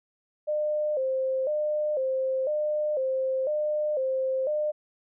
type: tone with vibrato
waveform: sine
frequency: 563 Hz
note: C#5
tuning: 27 cents sharp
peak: -24 dBFS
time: 0.47-4.72 s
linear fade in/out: 20 ms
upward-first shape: square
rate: 1 Hz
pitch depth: 120 cents each way
effects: none